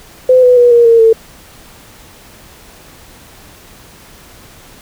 sine tone with pitch steps, 510 / 497.2 / 484.7 / 472.6 / 460.7 / 449.1 Hz, C5 / B4 / B4 / A#4 / A#4 / A4, -44 / +12 / -32 / +24 / -20 / +35 cents, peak -3 dBFS, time 0.29-1.13 s, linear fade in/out 5 ms, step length 140 ms, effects pink hiss -39 dBFS RMS until 4.81 s

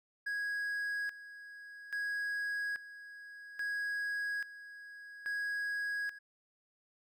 triangle tone with tremolo, 1655 Hz, G#6, 6 cents flat, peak -32 dBFS, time 0.26-6.19 s, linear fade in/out 10 ms, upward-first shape square, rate 0.6 Hz, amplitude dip 80%, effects none

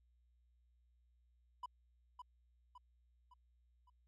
triangle tone with echo, 991 Hz, B5, 6 cents sharp, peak -40 dBFS, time 1.63-1.66 s, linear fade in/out 5 ms, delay 560 ms, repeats 4, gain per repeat -6 dB, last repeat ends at 3.9 s, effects added 60 Hz sine -70 dBFS peak until 4.07 s

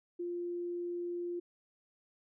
sine tone, 349.2 Hz, F4, in tune, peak -35 dBFS, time 0.19-1.4 s, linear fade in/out 10 ms, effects none

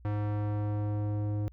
square tone with low-pass filter sweep, 104.3 Hz, G#2, 8 cents sharp, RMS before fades -31 dBFS, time 0.05-1.48 s, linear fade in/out 0 ms, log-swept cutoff 1500 to 480 Hz, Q 0.74, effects added 60 Hz sine -51 dBFS peak until 1.52 s

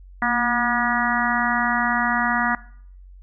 harmonic tone with a mistuned harmonic, 241 Hz, B3, 42 cents flat, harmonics 1 / 3 / 4 / 5 / 6 / 7 / 8, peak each -26 / -26 / -26 / -26 / -26 / -26 / -26 dBFS, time 0.22-2.55 s, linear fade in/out 2 ms, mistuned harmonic 1, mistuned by -51 cents, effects noise-tail reverb RT60 0.6 s tail -20 dB re dry + added 46 Hz sine -41 dBFS peak until 3.22 s

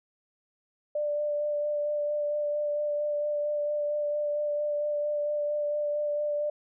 sine tone with vibrato, 591 Hz, D5, 11 cents sharp, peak -26 dBFS, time 0.95-6.5 s, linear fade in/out 5 ms, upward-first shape sine, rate 4.4 Hz, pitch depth 14 cents each way, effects none

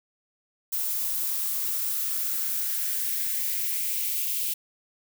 violet noise with high-pass filter sweep, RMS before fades -28 dBFS, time 0.72-4.54 s, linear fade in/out 10 ms, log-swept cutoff 820 to 2700 Hz, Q 2.8, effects none

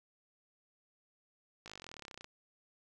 slowing click train, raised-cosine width 0.2 ms, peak -30 dBFS, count 24, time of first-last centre 1.66-2.244 s, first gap 18 ms, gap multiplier 1.03, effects none

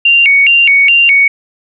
sine tone with vibrato, 2489 Hz, D#7, in tune, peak -4 dBFS, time 0.05-1.28 s, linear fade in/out 5 ms, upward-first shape square, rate 2.4 Hz, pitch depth 190 cents each way, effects none

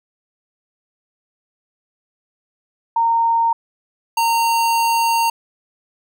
sine / square tone pair in turn, 921 / 921 Hz, A#5 / A#5, -21 / -21 cents, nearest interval unison, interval 0 cents, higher neither, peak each -13 / -15 dBFS, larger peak first, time 2.96-3.53 / 4.17-5.3 s, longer second, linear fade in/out 5 ms, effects none

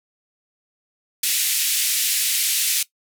white band-pass noise, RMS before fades -21 dBFS, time 1.23-2.83 s, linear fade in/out 5 ms, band 2200 to 14000 Hz, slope 24 dB/octave, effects noise-tail reverb RT60 0.1 s tail -18 dB re dry

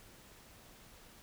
silence, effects pink hiss -58 dBFS RMS until 1.22 s

